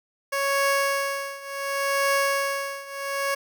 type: tone with tremolo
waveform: 15% pulse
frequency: 554.4 Hz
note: C#5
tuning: in tune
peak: -13 dBFS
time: 0.32-3.35 s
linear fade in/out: 10 ms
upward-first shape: triangle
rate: 0.69 Hz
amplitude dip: 90%
effects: none